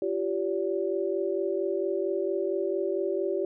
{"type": "tone cluster", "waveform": "sine", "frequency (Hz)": [344.5, 388.9, 572], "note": ["F4", "G4", "D5"], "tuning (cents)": [-24, -14, -46], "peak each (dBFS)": [-31, -28, -32], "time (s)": [0.02, 3.45], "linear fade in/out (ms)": 2, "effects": []}